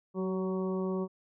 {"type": "harmonic tone with a mistuned harmonic", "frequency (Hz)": 186.8, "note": "F#3", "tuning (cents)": 17, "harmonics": [1, 2, 3, 4, 5, 6], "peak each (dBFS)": [-32, -33, -41, -51, -46, -45], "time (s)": [0.14, 1.08], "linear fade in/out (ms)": 50, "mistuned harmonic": 2, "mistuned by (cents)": 20, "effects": []}